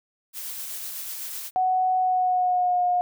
blue noise with tremolo, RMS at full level -33 dBFS, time 0.33-1.51 s, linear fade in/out 50 ms, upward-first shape sine, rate 8 Hz, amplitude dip 25%
sine tone with pitch glide, 743 to 716.9 Hz, F#5 to F5, +7 to +45 cents, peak -19 dBFS, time 1.56-3.01 s, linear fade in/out 0 ms, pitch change -62 cents, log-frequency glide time 1.98-2.83 s
effects none

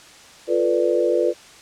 sine chord, B half-diminished seventh, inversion second, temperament equal, 349.2 / 440 / 493.9 / 587.3 Hz, F4 / A4 / B4 / D5, 0 / 0 / 0 / 0 cents, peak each -21 / -24 / -20 / -23 dBFS, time 0.47-1.34 s, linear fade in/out 50 ms, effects white hiss -45 dBFS RMS until 1.61 s + low-pass 7000 Hz 12 dB/octave

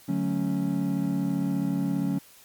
triangle chord, D major seventh, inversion none, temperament equal, 146.83 / 185 / 220 / 277.2 Hz, D3 / F#3 / A3 / C#4, 0 / 0 / 0 / 0 cents, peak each -30 / -26 / -30 / -26 dBFS, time 0.08-2.19 s, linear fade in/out 10 ms, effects white hiss -53 dBFS RMS until 2.44 s + MP3 96 kbps

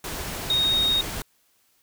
sine tone in noise, 3729 Hz, A#7, in tune, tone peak -19 dBFS, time 0.5-1.01 s, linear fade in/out 2 ms, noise pink, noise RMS -32 dBFS, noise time 0.04-1.22 s, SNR +10 dB, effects white hiss -65 dBFS RMS until 1.82 s

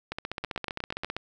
two click trains, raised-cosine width 0.3 ms, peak -16 / -16 dBFS, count 17 / 6, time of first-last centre 0.12-1.166 / 0.44-1.046 s, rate 15.3 / 8.25 Hz, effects none

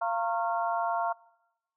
harmonic tone with a mistuned harmonic, 230 Hz, A#3, 23 cents flat, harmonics 3 / 4 / 5 / 6, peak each -30 / -32 / -34 / -36 dBFS, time 0.01-1.13 s, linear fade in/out 10 ms, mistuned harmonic 5, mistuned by -90 cents, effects noise-tail reverb RT60 1.0 s tail -24 dB re dry

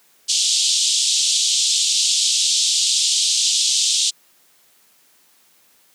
pink band-pass noise, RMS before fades -18 dBFS, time 0.28-4.11 s, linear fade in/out 20 ms, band 3200 to 8400 Hz, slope 48 dB/octave, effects white hiss -56 dBFS RMS until 5.94 s + high-pass 150 Hz 12 dB/octave

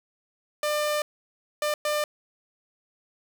sawtooth tone bursts at uneven times, 598 Hz, D5, 31 cents sharp, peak -20 dBFS, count 3, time 0.63-1.02 / 1.62-1.74 / 1.85-2.04 s, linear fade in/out 2 ms, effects none

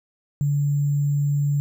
sine tone with sample-and-hold, 144 Hz, D3, 34 cents flat, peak -18 dBFS, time 0.41-1.6 s, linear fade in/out 0 ms, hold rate 7350 Hz, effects none

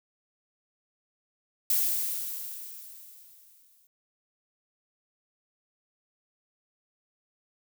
violet noise with exponential decay, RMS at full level -24 dBFS, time 1.7-3.87 s, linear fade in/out 2 ms, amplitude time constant 470 ms, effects none

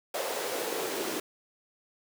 pink noise with high-pass filter sweep, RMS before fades -33 dBFS, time 0.14-1.2 s, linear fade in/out 5 ms, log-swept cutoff 550 to 330 Hz, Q 3.3, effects none

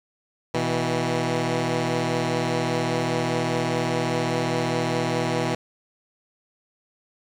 10% pulse tone pair together, 122.9 / 162.21 Hz, B2 / E3, -8 / -28 cents, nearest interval perfect fourth, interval 480 cents, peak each -17 dBFS, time 0.54-5.55 s, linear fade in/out 5 ms, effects low-pass 7000 Hz 12 dB/octave + 8-bit

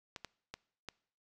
clicks, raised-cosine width 0.2 ms, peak -25 dBFS, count 4, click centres 0.162 / 0.247 / 0.54 / 0.887 s, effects noise-tail reverb RT60 0.6 s tail -23 dB re dry

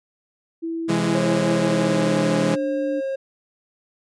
sine tone with pitch glide, 329.6 to 293.6 Hz, E4 to D4, 0 to 0 cents, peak -24 dBFS, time 0.62-3.01 s, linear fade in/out 20 ms, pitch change -200 cents, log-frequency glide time 1.54-2.39 s
sawtooth chord, C augmented, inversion none, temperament equal with one note detuned, 130.81 / 167.31 / 207.7 Hz, C3 / E3 / G#3, 0 / +26 / 0 cents, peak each -25 / -19 / -19 dBFS, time 0.88-2.56 s, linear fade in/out 20 ms
triangle tone, 538 Hz, C5, 48 cents sharp, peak -21 dBFS, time 1.14-3.16 s, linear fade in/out 10 ms
effects resampled to 22050 Hz

